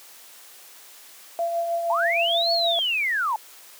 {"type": "tone with tremolo", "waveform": "sine", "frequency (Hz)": 679, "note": "F5", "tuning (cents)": -49, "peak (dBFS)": -20, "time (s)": [1.39, 2.79], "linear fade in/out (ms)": 0, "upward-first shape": "triangle", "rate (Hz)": 6.4, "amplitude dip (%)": 45}
{"type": "linear two-way sweep", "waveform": "sine", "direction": "up then down", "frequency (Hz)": [829, 4451, 829], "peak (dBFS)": -21, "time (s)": [1.9, 3.36], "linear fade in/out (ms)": 2, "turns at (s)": 2.52}
{"effects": ["white hiss -47 dBFS RMS until 3.79 s", "high-pass 400 Hz 12 dB/octave"]}